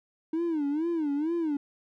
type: tone with vibrato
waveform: triangle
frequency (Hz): 311.1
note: D#4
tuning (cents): 0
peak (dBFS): -23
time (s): 0.33-1.57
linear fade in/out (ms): 5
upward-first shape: sine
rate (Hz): 2.2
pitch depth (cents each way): 170
effects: tanh soft clip ceiling -20 dBFS